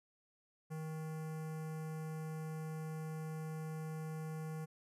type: tone with notch filter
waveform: square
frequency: 157.5 Hz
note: D#3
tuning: 21 cents sharp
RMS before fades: -43 dBFS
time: 0.7-4.66 s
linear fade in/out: 20 ms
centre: 3700 Hz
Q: 0.61
effects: resampled to 32000 Hz